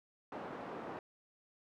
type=band-pass noise; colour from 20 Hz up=pink; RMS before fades=-45 dBFS; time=0.32-0.99 s; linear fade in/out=2 ms; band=280 to 1100 Hz; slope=12 dB/octave; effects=none